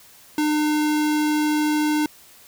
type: tone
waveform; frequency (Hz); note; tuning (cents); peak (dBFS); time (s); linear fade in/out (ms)
square; 302.2; D4; +50; -19; 0.38-2.06; 2
effects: white hiss -49 dBFS RMS until 2.47 s